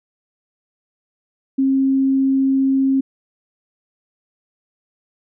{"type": "tone", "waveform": "sine", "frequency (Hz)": 268.5, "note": "C4", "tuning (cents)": 45, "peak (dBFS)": -13, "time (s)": [1.58, 3.01], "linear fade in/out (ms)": 10, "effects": []}